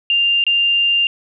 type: tone with dropouts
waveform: sine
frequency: 2794 Hz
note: F7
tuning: in tune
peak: -12 dBFS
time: 0.1-1.07 s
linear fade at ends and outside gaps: 1 ms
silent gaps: 0.44-0.466 s
effects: none